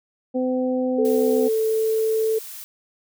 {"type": "harmonic tone", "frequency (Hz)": 255.1, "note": "C4", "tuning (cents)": -44, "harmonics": [1, 2, 3], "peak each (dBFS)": [-22, -23, -35], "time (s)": [0.34, 1.49], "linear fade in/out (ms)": 20}
{"type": "tone", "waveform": "sine", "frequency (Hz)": 442, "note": "A4", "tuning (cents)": 8, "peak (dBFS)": -18, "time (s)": [0.98, 2.39], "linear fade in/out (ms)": 10}
{"type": "noise", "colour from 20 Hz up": "blue", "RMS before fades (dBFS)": -37, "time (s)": [1.05, 2.64], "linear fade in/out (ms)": 0}
{"effects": []}